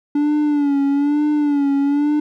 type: tone with vibrato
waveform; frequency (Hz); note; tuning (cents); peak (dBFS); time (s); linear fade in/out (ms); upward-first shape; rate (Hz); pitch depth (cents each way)
triangle; 288.7; D4; -30; -12; 0.15-2.2; 5; sine; 1.1; 63
effects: none